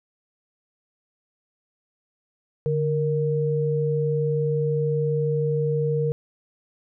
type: tone pair together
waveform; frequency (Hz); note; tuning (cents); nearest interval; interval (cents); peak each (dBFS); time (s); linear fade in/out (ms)
sine; 146.83 / 466.2; D3 / A#4; 0 / 0; octave + minor sixth; 2000; -23; 2.66-6.12; 0
effects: none